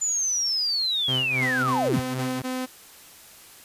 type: linear sweep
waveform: sine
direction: down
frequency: 7080 to 73 Hz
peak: -22 dBFS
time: 0.01-2 s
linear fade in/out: 10 ms
type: tone with tremolo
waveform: sawtooth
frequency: 129.8 Hz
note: C3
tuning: 13 cents flat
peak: -22 dBFS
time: 1.08-2.42 s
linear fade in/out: 5 ms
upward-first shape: sine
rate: 3.8 Hz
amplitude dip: 75%
type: tone bursts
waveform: sawtooth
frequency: 256.1 Hz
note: C4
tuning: 37 cents flat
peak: -23 dBFS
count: 5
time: 1.41-2.664 s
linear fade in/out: 20 ms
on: 230 ms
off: 26 ms
effects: white hiss -48 dBFS RMS until 3.64 s + resampled to 32000 Hz